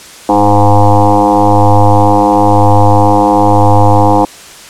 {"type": "tone with frequency modulation", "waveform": "sine", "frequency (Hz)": 411.5, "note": "G#4", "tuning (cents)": -16, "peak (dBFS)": -3, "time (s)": [0.29, 4.25], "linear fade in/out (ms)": 2, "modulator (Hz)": 103, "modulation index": 5.2, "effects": ["white hiss -32 dBFS RMS until 4.69 s", "low-pass 9000 Hz 12 dB/octave"]}